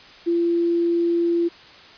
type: tone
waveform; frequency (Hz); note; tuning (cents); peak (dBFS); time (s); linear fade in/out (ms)
sine; 341; F4; -41; -17; 0.26-1.49; 20
effects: white hiss -45 dBFS RMS until 1.97 s + resampled to 11025 Hz